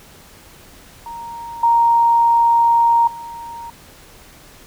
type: tone with level steps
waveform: sine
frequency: 932.3 Hz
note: A#5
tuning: in tune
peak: -28 / -10 / -29 dBFS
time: 1.06-3.7 s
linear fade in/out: 2 ms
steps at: 1.63 / 3.07 s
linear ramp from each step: 5 ms
effects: pink hiss -44 dBFS RMS until 4.66 s